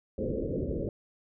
white low-pass noise, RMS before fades -32 dBFS, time 0.18-0.89 s, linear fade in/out 2 ms, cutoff 560 Hz, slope 96 dB/octave, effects none

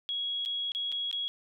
sine tone with dropouts, 3322 Hz, G#7, in tune, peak -30 dBFS, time 0.09-1.28 s, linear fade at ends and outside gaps 0 ms, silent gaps 0.451-0.459 / 0.719-0.749 / 0.918-0.924 / 1.113-1.128 s, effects none

